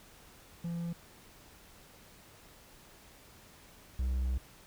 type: tone pair in turn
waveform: triangle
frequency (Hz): 170 / 63.68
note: F3 / C2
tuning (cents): -46 / -46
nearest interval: octave + perfect fourth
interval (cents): 1700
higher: first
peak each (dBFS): -32 / -27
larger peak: second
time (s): 0.64-0.93 / 3.99-4.38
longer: second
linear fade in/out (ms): 5
effects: pink hiss -57 dBFS RMS until 4.66 s